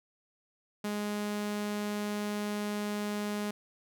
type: tone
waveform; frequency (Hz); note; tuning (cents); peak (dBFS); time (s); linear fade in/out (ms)
sawtooth; 207.7; G#3; 0; -28; 0.84-3.51; 5
effects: none